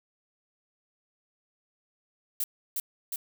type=noise with echo; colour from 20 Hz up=violet; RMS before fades=-29 dBFS; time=2.4-2.44 s; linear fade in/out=2 ms; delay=360 ms; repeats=2; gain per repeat=-2 dB; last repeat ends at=3.16 s; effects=none

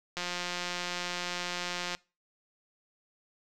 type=click train; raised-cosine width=0.2 ms; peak=-17 dBFS; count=316; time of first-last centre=0.17-1.95 s; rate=177 Hz; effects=noise-tail reverb RT60 0.3 s tail -23 dB re dry

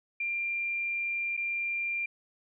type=tone with dropouts; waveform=sine; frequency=2383 Hz; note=D7; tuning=25 cents sharp; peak=-29 dBFS; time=0.2-2.06 s; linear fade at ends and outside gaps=5 ms; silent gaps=1.368-1.374 s; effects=none

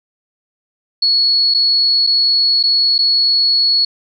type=tone with dropouts; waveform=sine; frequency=4371 Hz; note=C#8; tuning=25 cents flat; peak=-10 dBFS; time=1.02-3.85 s; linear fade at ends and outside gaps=5 ms; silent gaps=1.54-1.545 / 2.067-2.071 / 2.629-2.636 / 2.981-2.988 s; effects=none

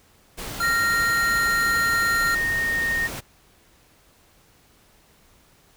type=noise; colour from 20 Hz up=pink; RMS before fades=-33 dBFS; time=0.37-3.21 s; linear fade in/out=20 ms
type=tone; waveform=square; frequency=1382 Hz; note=F6; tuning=19 cents flat; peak=-23 dBFS; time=0.6-2.35 s; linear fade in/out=5 ms
type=tone with pitch glide; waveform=sine; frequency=1861 to 1847.1 Hz; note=A#6 to A#6; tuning=-3 to -16 cents; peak=-21 dBFS; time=0.62-3.08 s; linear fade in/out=20 ms; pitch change=-13 cents; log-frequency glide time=1.17-2.76 s
effects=pink hiss -57 dBFS RMS until 5.76 s

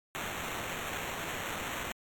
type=noise with sample-and-hold; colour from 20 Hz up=white; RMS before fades=-37 dBFS; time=0.15-1.92 s; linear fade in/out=0 ms; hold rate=4900 Hz; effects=MP3 96 kbps

